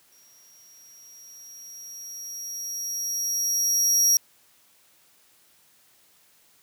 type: tone with exponential growth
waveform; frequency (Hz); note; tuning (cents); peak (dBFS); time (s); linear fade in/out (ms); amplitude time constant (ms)
40% pulse; 5670; F8; +25; -15; 0.12-4.17; 1; 880
effects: white hiss -60 dBFS RMS until 6.62 s + high-pass 80 Hz 12 dB/octave